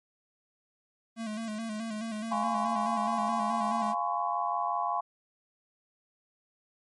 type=tone with vibrato; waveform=square; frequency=220 Hz; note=A3; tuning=in tune; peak=-34 dBFS; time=1.16-3.95 s; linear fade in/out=50 ms; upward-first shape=square; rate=4.7 Hz; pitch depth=53 cents each way
type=chord; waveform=sine; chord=Db major seventh; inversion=first; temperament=equal with one note detuned; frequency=698.5 / 830.6 / 1023.2 / 1108.7 Hz; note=F5 / Ab5 / C6 / Db6; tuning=0 / 0 / -39 / 0 cents; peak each=-33 dBFS; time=2.31-5.01 s; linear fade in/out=10 ms
effects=MP3 48 kbps